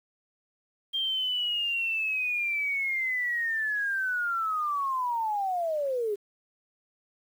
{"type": "linear sweep", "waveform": "sine", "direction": "down", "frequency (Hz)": [3200, 394.8], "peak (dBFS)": -26, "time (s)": [0.93, 6.16], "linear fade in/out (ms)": 20, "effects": ["9-bit"]}